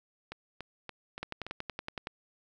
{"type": "two click trains", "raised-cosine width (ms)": 0.3, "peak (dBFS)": [-24, -20], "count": [5, 10], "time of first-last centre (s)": [[0.32, 1.466], [1.23, 2.071]], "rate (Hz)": [3.49, 10.7], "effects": []}